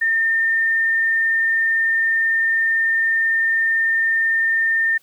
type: tone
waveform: sine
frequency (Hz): 1811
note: A6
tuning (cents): +49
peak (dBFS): -15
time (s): 0.01-4.98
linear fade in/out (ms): 10
effects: white hiss -57 dBFS RMS until 5.02 s